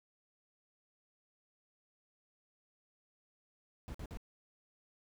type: noise bursts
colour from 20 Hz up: brown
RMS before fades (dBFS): -44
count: 3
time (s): 3.88-4.172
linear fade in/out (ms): 0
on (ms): 64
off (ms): 50
effects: none